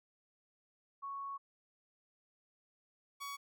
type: tone pair in turn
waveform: sine / sawtooth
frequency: 1108.7 / 1124.8 Hz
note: C#6 / C#6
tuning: 0 / +25 cents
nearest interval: unison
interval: 25 cents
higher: second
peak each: -40 / -38 dBFS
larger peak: second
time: 1.02-1.38 / 3.2-3.37 s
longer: first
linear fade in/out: 20 ms
effects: none